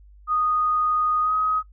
sine tone with pitch glide, 1239 to 1262.8 Hz, D#6 to D#6, -8 to +25 cents, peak -19 dBFS, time 0.27-1.63 s, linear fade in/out 50 ms, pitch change +33 cents, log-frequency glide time 1.22-1.33 s, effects noise-tail reverb RT60 0.1 s tail -18 dB re dry + added 50 Hz sine -46 dBFS peak until 1.72 s

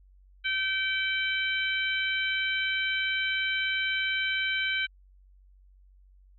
harmonic tone with a mistuned harmonic, 771 Hz, G5, 29 cents flat, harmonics 2 / 3 / 4 / 5, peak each -30 / -30 / -32 / -38 dBFS, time 0.44-4.87 s, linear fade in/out 20 ms, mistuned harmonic 5, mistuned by +29 cents, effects added 47 Hz sine -54 dBFS peak until 6.38 s

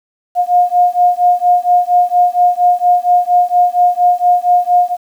sine beating tone pair, 711 / 715.3 Hz, F5 / F5, +31 / +41 cents, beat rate 4.3 Hz, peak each -11 dBFS, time 0.35-4.97 s, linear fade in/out 50 ms, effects 7-bit

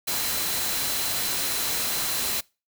sine tone in noise, 4057 Hz, B7, 46 cents sharp, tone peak -34 dBFS, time 0.07-2.41 s, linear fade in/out 10 ms, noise white, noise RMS -27 dBFS, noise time 0.07-2.41 s, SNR -10 dB, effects noise-tail reverb RT60 0.3 s tail -25 dB re dry

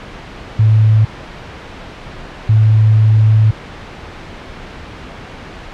sine tone bursts at uneven times, 108.8 Hz, A2, 19 cents flat, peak -6 dBFS, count 2, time 0.59-1.05 / 2.49-3.51 s, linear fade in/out 5 ms, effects pink hiss -31 dBFS RMS until 5.73 s + low-pass 3000 Hz 12 dB/octave

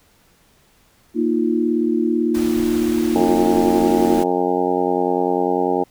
sine chord, Bb suspended fourth, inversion none, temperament equal, 233.1 / 311.1 / 349.2 Hz, Bb3 / Eb4 / F4, 0 / 0 / 0 cents, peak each -20 dBFS, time 1.14-4.24 s, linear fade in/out 50 ms
pink noise, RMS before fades -32 dBFS, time 2.34-4.24 s, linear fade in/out 10 ms
harmonic tone, 90.1 Hz, F#2, 45 cents flat, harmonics 2 / 3 / 4 / 5 / 6 / 7 / 8 / 9 / 10, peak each -30 / -24 / -22 / -22 / -30 / -27 / -31 / -22 / -32 dBFS, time 3.15-5.84 s, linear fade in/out 10 ms
effects pink hiss -56 dBFS RMS until 5.9 s

